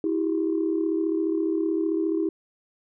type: tone cluster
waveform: sine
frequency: 323.7 / 358.8 / 397.7 Hz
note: E4 / F4 / G4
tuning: -31 / +47 / +25 cents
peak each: -23 / -32 / -27 dBFS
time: 0.04-2.29 s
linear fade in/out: 2 ms
effects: tanh soft clip ceiling -14 dBFS